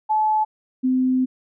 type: tone pair in turn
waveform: sine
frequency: 862 / 257 Hz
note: A5 / C4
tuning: -36 / -31 cents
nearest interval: octave + major sixth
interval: 2095 cents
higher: first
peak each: -16 dBFS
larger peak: neither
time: 0.09-0.45 / 0.83-1.26 s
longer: second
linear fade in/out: 20 ms
effects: none